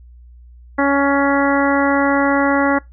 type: harmonic tone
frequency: 279.6 Hz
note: C#4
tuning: 15 cents sharp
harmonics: 1 / 2 / 3 / 4 / 5 / 6 / 7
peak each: -16 / -19 / -21 / -22 / -23 / -24 / -24 dBFS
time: 0.78-2.79 s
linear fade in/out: 10 ms
effects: noise-tail reverb RT60 0.2 s tail -23 dB re dry + added 60 Hz sine -39 dBFS peak until 2.92 s